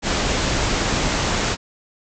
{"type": "low-pass noise", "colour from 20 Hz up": "pink", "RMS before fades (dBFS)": -21, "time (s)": [0.02, 1.57], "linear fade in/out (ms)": 50, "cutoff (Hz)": 7600, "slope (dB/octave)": 96, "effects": []}